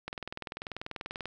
click train, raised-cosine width 0.3 ms, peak -21 dBFS, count 25, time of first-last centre 0.08-1.256 s, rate 20.4 Hz, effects none

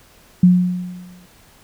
sine tone with exponential decay, 180 Hz, F#3, 47 cents flat, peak -5 dBFS, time 0.43-1.26 s, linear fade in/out 5 ms, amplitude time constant 180 ms, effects pink hiss -50 dBFS RMS until 1.63 s

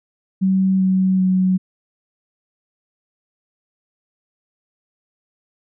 sine tone with pitch steps, 190 / 188.03 / 186.09 Hz, F#3 / F#3 / F#3, +46 / +28 / +10 cents, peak -13 dBFS, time 0.41-1.58 s, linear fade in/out 20 ms, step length 390 ms, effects none

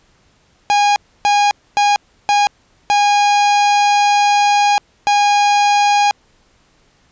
45% pulse tone bursts at uneven times, 820 Hz, G#5, 22 cents flat, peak -10 dBFS, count 6, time 0.7-0.96 / 1.25-1.51 / 1.77-1.96 / 2.29-2.47 / 2.9-4.78 / 5.07-6.11 s, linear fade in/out 0 ms, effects pink hiss -55 dBFS RMS until 7.11 s + resampled to 16000 Hz

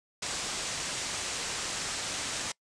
white low-pass noise, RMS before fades -35 dBFS, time 0.22-2.52 s, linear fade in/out 5 ms, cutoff 8500 Hz, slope 48 dB/octave, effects noise-tail reverb RT60 0.1 s tail -24 dB re dry

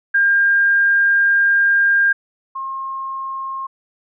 sine tone pair in turn, 1605 / 1071.2 Hz, G6 / C6, +40 / +40 cents, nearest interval perfect fifth, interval 700 cents, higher first, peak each -11 / -23 dBFS, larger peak first, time 0.14-2.13 / 2.55-3.67 s, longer first, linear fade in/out 10 ms, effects none

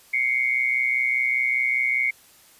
sine tone pair together, 2105 / 2230 Hz, C7 / C#7, +10 / +10 cents, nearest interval minor second, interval 100 cents, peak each -23 / -22 dBFS, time 0.13-2.11 s, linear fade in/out 10 ms, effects white hiss -53 dBFS RMS until 2.59 s + resampled to 32000 Hz

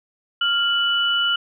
sine tone pair together, 1396.9 / 2963 Hz, F6 / F#7, 0 / +2 cents, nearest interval octave + minor second, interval 1302 cents, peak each -21 / -19 dBFS, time 0.41-1.36 s, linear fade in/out 5 ms, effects none

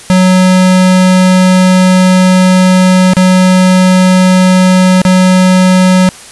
square tone with dropouts, 184.8 Hz, F#3, 2 cents flat, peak -4 dBFS, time 0.1-6.09 s, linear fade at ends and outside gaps 0 ms, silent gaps 3.135-3.168 / 5.017-5.051 s, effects white hiss -31 dBFS RMS until 6.31 s + resampled to 24000 Hz

